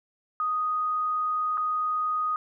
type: tone with dropouts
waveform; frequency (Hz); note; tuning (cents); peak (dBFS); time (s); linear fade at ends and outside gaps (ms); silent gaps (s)
sine; 1244.5; D#6; 0; -24; 0.4-2.36; 1; 1.573-1.578
effects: none